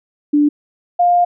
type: tone pair in turn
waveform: sine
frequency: 293.7 / 704.6 Hz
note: D4 / F5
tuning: 0 / +15 cents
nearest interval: octave + minor third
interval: 1515 cents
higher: second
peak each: -9 dBFS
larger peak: neither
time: 0.33-0.49 / 0.99-1.25 s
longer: second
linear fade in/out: 10 ms
effects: none